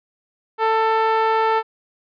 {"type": "tone with band-pass filter", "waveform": "sawtooth", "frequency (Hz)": 444.2, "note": "A4", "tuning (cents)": 16, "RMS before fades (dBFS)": -18, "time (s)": [0.58, 1.63], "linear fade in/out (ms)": 50, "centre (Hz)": 1000, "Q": 1.4, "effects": ["resampled to 11025 Hz"]}